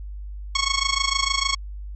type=tone with amplitude modulation; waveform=10% pulse; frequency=1100 Hz; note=C#6; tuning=14 cents flat; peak=-8 dBFS; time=0.55-1.55 s; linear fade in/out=5 ms; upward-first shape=sine; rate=26.6 Hz; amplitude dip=85%; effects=added 50 Hz sine -31 dBFS peak until 1.95 s + MP3 32 kbps